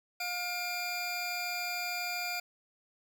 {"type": "tone pair together", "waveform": "25% pulse", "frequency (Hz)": [710.7, 2389], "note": ["F5", "D7"], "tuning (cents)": [30, 29], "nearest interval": "octave + major sixth", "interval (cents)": 2099, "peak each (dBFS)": [-34, -31], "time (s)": [0.2, 2.4], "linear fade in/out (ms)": 5, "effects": []}